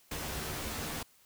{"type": "noise with comb filter", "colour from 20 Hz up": "pink", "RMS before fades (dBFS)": -38, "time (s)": [0.11, 1.03], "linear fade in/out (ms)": 5, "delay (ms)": 13, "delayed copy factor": 0.65, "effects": ["white hiss -64 dBFS RMS until 1.25 s"]}